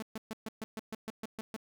sawtooth tone bursts, 219.8 Hz, A3, 2 cents flat, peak -33 dBFS, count 11, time 0-1.564 s, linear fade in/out 0 ms, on 24 ms, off 130 ms, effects none

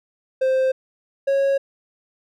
triangle tone pair in turn, 523.3 / 549.7 Hz, C5 / C#5, 0 / -15 cents, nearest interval minor second, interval 85 cents, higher second, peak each -14 dBFS, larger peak neither, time 0.41-0.72 / 1.27-1.58 s, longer neither, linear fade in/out 10 ms, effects none

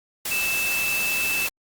sine tone in noise, 2637 Hz, E7, in tune, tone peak -23 dBFS, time 0.31-1.47 s, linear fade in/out 5 ms, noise white, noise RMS -28 dBFS, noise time 0.25-1.49 s, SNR +2 dB, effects Opus 48 kbps

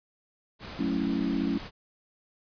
pink noise, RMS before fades -41 dBFS, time 0.59-1.71 s, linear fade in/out 50 ms
sine chord, F# minor seventh, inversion none, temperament equal, 185 / 220 / 277.2 / 329.6 Hz, F#3 / A3 / C#4 / E4, 0 / 0 / 0 / 0 cents, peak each -32 / -31 / -29 / -33 dBFS, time 0.79-1.58 s, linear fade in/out 5 ms
effects resampled to 11025 Hz

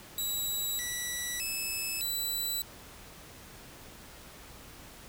10% pulse tone with pitch steps, 3896 / 1954 / 2604 / 3971 Hz, B7 / B6 / E7 / B7, -24 / -19 / -22 / +9 cents, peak -24 dBFS, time 0.18-2.62 s, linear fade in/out 2 ms, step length 610 ms, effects pink hiss -50 dBFS RMS until 5.08 s

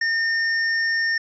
square tone, 1821 Hz, A#6, 41 cents flat, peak -20 dBFS, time 0.01-1.18 s, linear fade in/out 5 ms, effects resampled to 16000 Hz + 10-bit

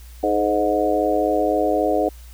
harmonic tone with a mistuned harmonic, 103.83 Hz, G#2, in tune, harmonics 3 / 4 / 5 / 6 / 7, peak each -23 / -23 / -23 / -23 / -23 dBFS, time 0.23-2.09 s, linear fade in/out 5 ms, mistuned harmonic 4, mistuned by +36 cents, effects added 60 Hz sine -38 dBFS peak until 2.33 s + white hiss -50 dBFS RMS until 2.33 s

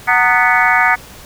harmonic tone with a mistuned harmonic, 246.9 Hz, B3, in tune, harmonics 3 / 4 / 5 / 6 / 7 / 8 / 9, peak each -17 / -17 / -17 / -17 / -17 / -17 / -17 dBFS, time 0.07-0.96 s, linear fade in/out 20 ms, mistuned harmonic 4, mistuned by -120 cents, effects pink hiss -37 dBFS RMS until 1.25 s

